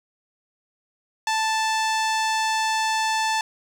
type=tone with low-pass filter; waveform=sawtooth; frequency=880 Hz; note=A5; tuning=in tune; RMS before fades=-23 dBFS; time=1.27-3.41 s; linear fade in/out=2 ms; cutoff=6800 Hz; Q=1.3; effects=8-bit